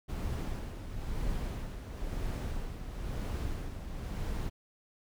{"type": "noise with tremolo", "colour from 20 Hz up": "brown", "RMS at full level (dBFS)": -34, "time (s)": [0.08, 4.5], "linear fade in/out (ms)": 20, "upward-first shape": "sine", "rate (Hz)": 1, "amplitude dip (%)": 55, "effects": []}